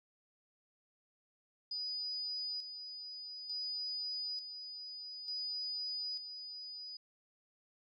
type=tone with tremolo; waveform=sine; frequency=4952 Hz; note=D#8; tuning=9 cents flat; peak=-37 dBFS; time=1.71-6.97 s; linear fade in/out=5 ms; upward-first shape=square; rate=0.56 Hz; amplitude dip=55%; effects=none